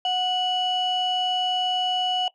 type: tone pair together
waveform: sine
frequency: 735 / 2942 Hz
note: F#5 / F#7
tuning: -12 / -11 cents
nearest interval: 2 octaves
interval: 2401 cents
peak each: -22 / -23 dBFS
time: 0.05-2.28 s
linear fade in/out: 2 ms
effects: noise-tail reverb RT60 0.1 s tail -18 dB re dry + tanh soft clip ceiling -17 dBFS